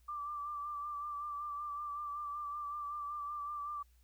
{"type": "tone with vibrato", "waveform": "sine", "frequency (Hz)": 1174.7, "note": "D6", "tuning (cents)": 0, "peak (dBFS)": -38, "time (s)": [0.08, 3.83], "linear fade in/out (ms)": 10, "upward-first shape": "sine", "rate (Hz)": 5.3, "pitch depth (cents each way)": 33, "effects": ["added 60 Hz sine -63 dBFS peak until 4.03 s", "white hiss -75 dBFS RMS until 4.03 s"]}